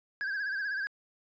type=tone with vibrato; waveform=triangle; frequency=1613 Hz; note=G6; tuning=49 cents sharp; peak=-29 dBFS; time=0.21-0.87 s; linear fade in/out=0 ms; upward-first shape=sine; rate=16 Hz; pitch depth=81 cents each way; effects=resampled to 16000 Hz